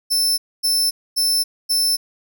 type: tone bursts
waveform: sawtooth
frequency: 5300 Hz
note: E8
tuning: 9 cents sharp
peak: -13 dBFS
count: 4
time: 0.1-1.97 s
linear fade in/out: 20 ms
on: 280 ms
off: 250 ms
effects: none